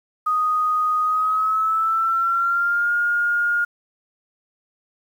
sine tone with pitch glide, 1244.5 to 1421.3 Hz, D#6 to F6, 0 to +30 cents, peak -17 dBFS, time 0.26-3.65 s, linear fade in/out 10 ms, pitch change +230 cents, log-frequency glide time 1.02-2.92 s, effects 8-bit

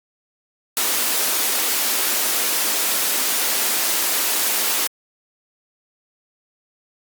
white high-pass noise, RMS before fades -20 dBFS, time 0.77-4.87 s, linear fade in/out 0 ms, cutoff 240 Hz, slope 24 dB/octave, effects Opus 48 kbps

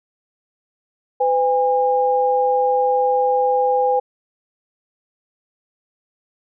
sine tone pair together, 505.5 / 813 Hz, B4 / G#5, +40 / -37 cents, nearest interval minor sixth, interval 823 cents, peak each -17 dBFS, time 1.2-4 s, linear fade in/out 10 ms, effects none

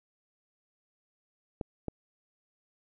clicks, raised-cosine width 2 ms, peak -20 dBFS, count 2, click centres 1.612 / 1.883 s, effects none

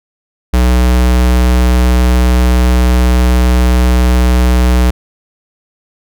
square tone, 61.74 Hz, B1, in tune, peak -7 dBFS, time 0.53-4.91 s, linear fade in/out 10 ms, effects none

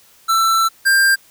square tone pair in turn, 1335 / 1590.4 Hz, E6 / G6, +22 / +25 cents, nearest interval minor third, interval 303 cents, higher second, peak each -13 / -11 dBFS, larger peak second, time 0.28-0.69 / 0.85-1.16 s, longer first, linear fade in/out 20 ms, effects white hiss -50 dBFS RMS until 1.3 s

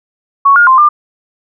sine tone with pitch steps, 1112 / 1422 / 1046 / 1196 Hz, C#6 / F6 / C6 / D6, +5 / +31 / -1 / +31 cents, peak -3 dBFS, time 0.45-0.89 s, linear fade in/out 10 ms, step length 110 ms, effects none

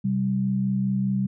sine tone pair together, 130.1 / 195.06 Hz, C3 / G3, -9 / -8 cents, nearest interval perfect fifth, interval 701 cents, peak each -27 / -22 dBFS, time 0.04-1.27 s, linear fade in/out 10 ms, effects none

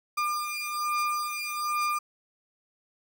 35% pulse beating tone pair, 1202 / 1203.2 Hz, D6 / D6, +40 / +42 cents, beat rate 1.2 Hz, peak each -29 dBFS, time 0.17-1.99 s, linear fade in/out 10 ms, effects none

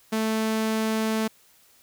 sawtooth tone, 220 Hz, A3, in tune, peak -19 dBFS, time 0.12-1.28 s, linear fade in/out 10 ms, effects white hiss -58 dBFS RMS until 1.82 s

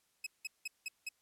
sawtooth tone bursts, 2560 Hz, D#7, 49 cents sharp, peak -34 dBFS, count 5, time 0.24-1.09 s, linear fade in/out 5 ms, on 26 ms, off 180 ms, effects white hiss -75 dBFS RMS until 1.21 s + low-pass 12000 Hz 12 dB/octave

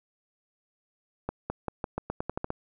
accelerating click train, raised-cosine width 1 ms, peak -16 dBFS, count 11, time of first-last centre 1.29-2.504 s, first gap 210 ms, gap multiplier 0.87, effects none

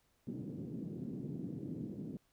pink band-pass noise, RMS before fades -43 dBFS, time 0.27-2.17 s, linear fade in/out 0 ms, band 140 to 320 Hz, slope 24 dB/octave, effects pink hiss -75 dBFS RMS until 2.32 s

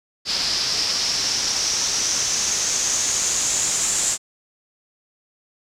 white noise with low-pass filter sweep, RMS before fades -22 dBFS, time 0.25-4.18 s, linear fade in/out 50 ms, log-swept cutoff 4900 to 7400 Hz, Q 5.7, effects none

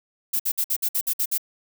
violet noise bursts, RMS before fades -23 dBFS, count 9, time 0.33-1.381 s, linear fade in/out 10 ms, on 67 ms, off 56 ms, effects none

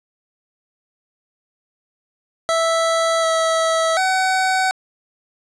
25% pulse tone with pitch steps, 658 / 651 / 754 Hz, E5 / E5 / F#5, -3 / -22 / +32 cents, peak -12 dBFS, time 2.49-4.71 s, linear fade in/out 0 ms, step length 740 ms, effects resampled to 22050 Hz + 9-bit

